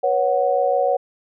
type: chord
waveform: sine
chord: B suspended second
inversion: none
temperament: equal with one note detuned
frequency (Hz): 487.9 / 554.4 / 740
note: B4 / C#5 / F#5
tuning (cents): -21 / 0 / 0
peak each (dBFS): -22 / -19 / -20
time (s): 0.03-0.97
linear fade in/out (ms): 10
effects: none